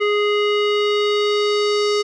square tone with low-pass filter sweep, 415.3 Hz, G#4, in tune, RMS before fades -18 dBFS, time 0-2.03 s, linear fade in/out 20 ms, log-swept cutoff 2500 to 5200 Hz, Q 2.5, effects none

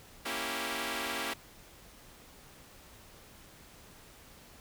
5% pulse chord, A# diminished seventh, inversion none, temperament equal, 233.1 / 277.2 / 329.6 / 392 Hz, A#3 / C#4 / E4 / G4, 0 / 0 / 0 / 0 cents, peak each -28 dBFS, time 0.25-1.34 s, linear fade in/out 10 ms, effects pink hiss -55 dBFS RMS until 4.6 s

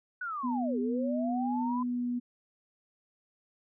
sine linear two-way sweep, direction down then up, 1502 to 389.9 to 1023 Hz, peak -33 dBFS, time 0.21-1.83 s, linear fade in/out 5 ms, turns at 0.79 s
sine tone with pitch glide, 246.9 to 243.9 Hz, B3 to B3, 0 to -21 cents, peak -29 dBFS, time 0.43-2.2 s, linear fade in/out 20 ms, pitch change -21 cents, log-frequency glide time 1.59-2.07 s
effects none

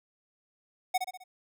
square tone with echo, 740 Hz, F#5, in tune, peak -24 dBFS, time 0.94-0.98 s, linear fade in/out 10 ms, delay 65 ms, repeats 4, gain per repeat -6 dB, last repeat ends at 1.24 s, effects none

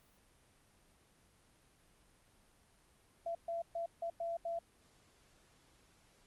sine tone bursts at uneven times, 675 Hz, E5, 41 cents sharp, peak -36 dBFS, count 6, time 3.26-3.35 / 3.48-3.62 / 3.75-3.86 / 4.02-4.1 / 4.2-4.37 / 4.45-4.59 s, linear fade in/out 5 ms, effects pink hiss -68 dBFS RMS until 6.26 s + Opus 32 kbps

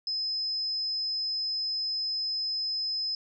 sine tone, 5100 Hz, D#8, 42 cents sharp, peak -28 dBFS, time 0.07-3.15 s, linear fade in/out 2 ms, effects none

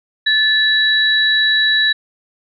sine tone pair together, 1741 / 3908 Hz, A6 / B7, -19 / -19 cents, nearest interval octave + major second, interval 1400 cents, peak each -14 dBFS, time 0.26-1.93 s, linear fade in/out 10 ms, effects none

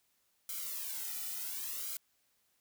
blue noise with flanger, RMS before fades -40 dBFS, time 0.49-1.97 s, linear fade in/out 2 ms, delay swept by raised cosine 1.1 to 1.86 ms, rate 0.68 Hz, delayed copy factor -0.9, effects white hiss -75 dBFS RMS until 2.6 s

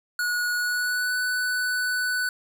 square tone with pitch glide, 1457 to 1492.8 Hz, F#6 to F#6, -27 to +15 cents, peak -24 dBFS, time 0.19-2.29 s, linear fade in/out 2 ms, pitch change +42 cents, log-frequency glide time 0.56-1.15 s, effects none

